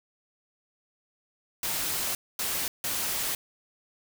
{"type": "noise bursts at uneven times", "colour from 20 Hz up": "white", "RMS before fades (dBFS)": -30, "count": 3, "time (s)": [[1.63, 2.15], [2.39, 2.68], [2.84, 3.35]], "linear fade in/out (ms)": 2, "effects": []}